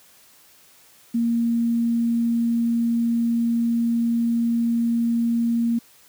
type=tone with quantisation; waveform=sine; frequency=233.1 Hz; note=A#3; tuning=in tune; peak=-18 dBFS; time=1.14-5.79 s; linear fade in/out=10 ms; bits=8; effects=white hiss -53 dBFS RMS until 6.08 s + high-pass 60 Hz 12 dB/octave